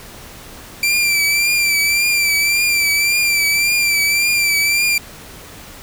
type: tone with vibrato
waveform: sawtooth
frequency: 2349 Hz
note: D7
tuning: in tune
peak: -10 dBFS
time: 0.83-4.98 s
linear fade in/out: 2 ms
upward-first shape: triangle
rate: 1.8 Hz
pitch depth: 53 cents each way
effects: pink hiss -37 dBFS RMS until 5.82 s